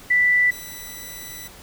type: tone pair in turn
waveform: sine / 5% pulse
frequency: 1975.5 / 1975.5 Hz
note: B6 / B6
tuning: 0 / 0 cents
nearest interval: unison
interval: 0 cents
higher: neither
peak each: -14 / -24 dBFS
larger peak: first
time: 0.1-0.51 / 0.51-1.48 s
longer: second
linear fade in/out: 10 ms
effects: pink hiss -44 dBFS RMS until 1.62 s